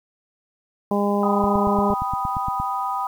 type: harmonic tone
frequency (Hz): 203.1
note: G#3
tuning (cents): -38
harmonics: 1 / 2 / 3 / 4 / 5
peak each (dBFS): -21 / -24 / -26 / -27 / -28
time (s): 0.91-1.94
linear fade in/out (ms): 2
type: chord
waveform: sine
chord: G augmented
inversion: none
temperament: equal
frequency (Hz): 784 / 987.8 / 1244.5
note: G5 / B5 / D#6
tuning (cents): 0 / 0 / 0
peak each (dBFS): -27 / -26 / -27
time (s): 1.23-3.07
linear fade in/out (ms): 2
type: click train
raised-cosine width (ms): 5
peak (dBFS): -17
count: 11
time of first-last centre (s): 1.44-2.6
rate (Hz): 8.62
effects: 8-bit